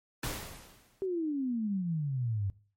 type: noise with exponential decay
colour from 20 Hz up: pink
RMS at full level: -33 dBFS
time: 0.23-1.06 s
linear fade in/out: 5 ms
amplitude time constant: 180 ms
type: exponential sweep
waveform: sine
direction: down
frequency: 392 to 94.5 Hz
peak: -29 dBFS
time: 1.02-2.5 s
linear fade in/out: 0 ms
effects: noise-tail reverb RT60 0.4 s tail -19 dB re dry + MP3 64 kbps